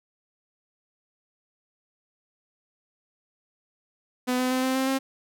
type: tone with pitch steps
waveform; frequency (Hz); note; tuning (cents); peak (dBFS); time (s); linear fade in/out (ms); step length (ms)
sawtooth; 250.9 / 254.1 / 257.4 / 260.6 / 264 / 267.4; B3 / B3 / C4 / C4 / C4 / C4; +28 / +49 / -28 / -7 / +16 / +38; -19; 4.27-4.99; 20; 120
effects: none